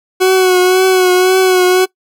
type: tone with vibrato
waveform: 40% pulse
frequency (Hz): 370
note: F#4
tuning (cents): 0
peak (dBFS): -6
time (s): 0.2-1.86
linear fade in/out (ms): 20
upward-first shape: triangle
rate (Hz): 1.9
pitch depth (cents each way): 38
effects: noise-tail reverb RT60 0.1 s tail -21 dB re dry